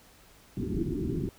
white low-pass noise, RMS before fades -31 dBFS, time 0.57-1.29 s, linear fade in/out 2 ms, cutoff 390 Hz, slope 96 dB/octave, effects pink hiss -57 dBFS RMS until 1.38 s

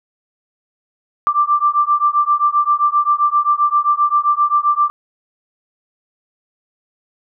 sine beating tone pair, 1174.7 / 1182.3 Hz, D6 / D6, 0 / +11 cents, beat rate 7.6 Hz, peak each -15 dBFS, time 1.27-4.9 s, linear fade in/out 0 ms, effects none

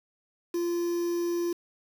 triangle tone with quantisation, 345.3 Hz, F4, 20 cents flat, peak -24 dBFS, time 0.54-1.53 s, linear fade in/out 5 ms, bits 7, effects none

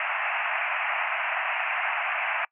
white band-pass noise, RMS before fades -28 dBFS, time 0-2.45 s, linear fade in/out 2 ms, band 630 to 2700 Hz, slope 96 dB/octave, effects noise-tail reverb RT60 0.1 s tail -25 dB re dry

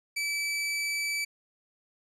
sawtooth tone, 2308 Hz, D7, 31 cents flat, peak -25 dBFS, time 0.16-1.25 s, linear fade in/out 10 ms, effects low-pass 11000 Hz 12 dB/octave

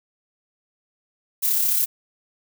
violet noise with amplitude modulation, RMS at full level -19 dBFS, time 1.42-1.86 s, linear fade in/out 20 ms, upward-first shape sine, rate 34.2 Hz, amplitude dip 35%, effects none

